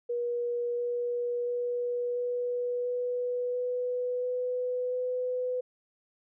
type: tone with pitch steps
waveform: sine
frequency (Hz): 480 / 483.1 / 486.1 / 489.2 / 492.4 / 495.5 / 498.7 / 501.8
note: B4 / B4 / B4 / B4 / B4 / B4 / B4 / B4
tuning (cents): -49 / -38 / -28 / -16 / -5 / +6 / +17 / +28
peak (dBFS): -28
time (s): 0.09-5.61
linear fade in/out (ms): 10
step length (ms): 690
effects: none